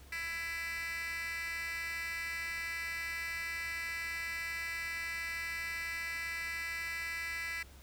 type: tone with high-pass filter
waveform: 10% pulse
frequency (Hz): 332.6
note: E4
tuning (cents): +16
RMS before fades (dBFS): -39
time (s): 0.12-7.63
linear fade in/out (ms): 5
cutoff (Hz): 2100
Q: 4.2
effects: added 67 Hz sine -54 dBFS peak until 7.82 s + pink hiss -59 dBFS RMS until 7.82 s